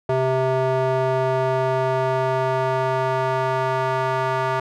square tone with band-pass filter sweep, 130.81 Hz, C3, in tune, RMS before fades -21 dBFS, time 0.09-4.6 s, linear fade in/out 5 ms, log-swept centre 600 to 1000 Hz, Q 1.5, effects none

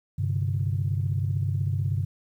sine chord, G suspended fourth, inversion none, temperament equal, 98 / 130.81 / 146.83 Hz, G2 / C3 / D3, 0 / 0 / 0 cents, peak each -25 / -28 / -30 dBFS, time 0.18-2.05 s, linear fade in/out 10 ms, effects tanh soft clip ceiling -15 dBFS + 10-bit

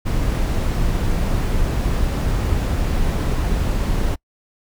brown noise, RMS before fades -19 dBFS, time 0.05-4.16 s, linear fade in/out 20 ms, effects noise-tail reverb RT60 0.1 s tail -26 dB re dry

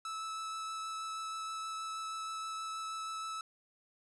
45% pulse tone with vibrato, 1308 Hz, E6, 14 cents flat, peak -38 dBFS, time 0.05-3.41 s, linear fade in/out 2 ms, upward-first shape triangle, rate 6.3 Hz, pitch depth 9 cents each way, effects resampled to 24000 Hz

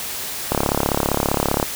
click train, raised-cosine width 1 ms, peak -3 dBFS, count 40, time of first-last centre 0.52-1.628 s, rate 35.2 Hz, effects white hiss -28 dBFS RMS until 1.75 s

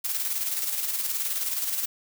blue noise with tremolo, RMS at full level -27 dBFS, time 0.04-1.86 s, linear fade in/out 10 ms, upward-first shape square, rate 19 Hz, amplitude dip 40%, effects none

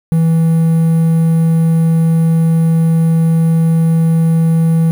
triangle tone with quantisation, 163.6 Hz, E3, 13 cents flat, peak -6 dBFS, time 0.12-4.91 s, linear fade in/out 0 ms, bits 6, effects none

